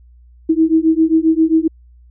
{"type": "beating tone pair", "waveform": "sine", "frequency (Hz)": [317.8, 325.3], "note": ["D#4", "E4"], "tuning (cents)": [37, -23], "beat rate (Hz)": 7.5, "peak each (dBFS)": -13, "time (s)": [0.49, 1.68], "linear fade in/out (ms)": 10, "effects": ["added 60 Hz sine -42 dBFS peak until 2.1 s"]}